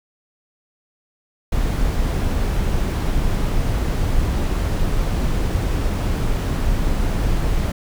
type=noise; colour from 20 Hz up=brown; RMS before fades=-19 dBFS; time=1.52-7.72 s; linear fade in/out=5 ms; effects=none